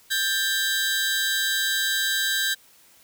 sawtooth tone cluster, 1585 / 1760 / 3895 Hz, G6 / A6 / B7, +19 / 0 / -25 cents, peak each -21 / -28 / -23 dBFS, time 0.1-2.55 s, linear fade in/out 20 ms, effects white hiss -55 dBFS RMS until 3.03 s

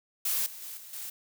blue noise with level steps, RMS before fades -29 / -44 / -41 / -47 / -39 dBFS, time 0.25-1.1 s, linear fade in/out 5 ms, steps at 0.46 / 0.62 / 0.77 / 0.93 s, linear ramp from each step 2 ms, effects none

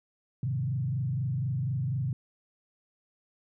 sine tone with frequency modulation, 130 Hz, C3, 11 cents flat, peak -27 dBFS, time 0.43-2.13 s, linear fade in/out 2 ms, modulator 24.1 Hz, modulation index 1, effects none

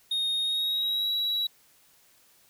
triangle tone with pitch glide, 3712 to 3894 Hz, A#7 to B7, -8 to -25 cents, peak -24 dBFS, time 0.11-1.47 s, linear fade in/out 5 ms, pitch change +83 cents, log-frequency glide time 0.41-1.11 s, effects white hiss -61 dBFS RMS until 2.49 s

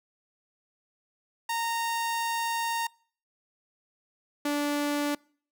sawtooth tone pair in turn, 924 / 291 Hz, A#5 / D4, -16 / -16 cents, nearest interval octave + minor sixth, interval 2000 cents, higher first, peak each -24 / -22 dBFS, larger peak second, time 1.49-2.87 / 4.45-5.15 s, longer first, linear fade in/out 5 ms, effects noise-tail reverb RT60 0.5 s tail -26 dB re dry

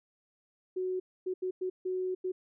sine tone bursts at uneven times, 370 Hz, F#4, in tune, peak -30 dBFS, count 6, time 0.76-1 / 1.26-1.34 / 1.42-1.51 / 1.61-1.7 / 1.85-2.15 / 2.24-2.32 s, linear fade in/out 10 ms, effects none

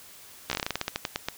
slowing click train, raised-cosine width 0.2 ms, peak -10 dBFS, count 16, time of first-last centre 0.5-1.286 s, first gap 14 ms, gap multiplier 1.17, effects white hiss -49 dBFS RMS until 1.37 s

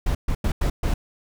brown noise bursts at uneven times, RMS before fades -21 dBFS, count 5, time 0.06-0.15 / 0.28-0.35 / 0.44-0.52 / 0.61-0.7 / 0.83-0.94 s, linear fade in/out 5 ms, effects none

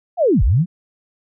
sine linear two-way sweep, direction down then up, 752 to 36.57 to 190.9 Hz, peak -11 dBFS, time 0.17-0.66 s, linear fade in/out 50 ms, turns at 0.43 s, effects none

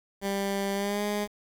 15% pulse tone with pitch glide, 197.8 to 206.9 Hz, G3 to G#3, +16 to -6 cents, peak -21 dBFS, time 0.21-1.28 s, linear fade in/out 50 ms, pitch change +78 cents, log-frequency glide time 0.74-1.03 s, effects 8-bit

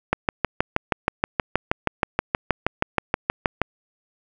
click train, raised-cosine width 0.5 ms, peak -3 dBFS, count 23, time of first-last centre 0.13-3.617 s, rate 6.31 Hz, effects none

